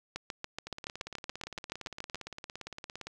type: two click trains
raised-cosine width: 0.2 ms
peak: -19 / -24 dBFS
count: 15 / 43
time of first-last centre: 0.16-2.146 / 0.67-3.07 s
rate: 7.05 / 17.5 Hz
effects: none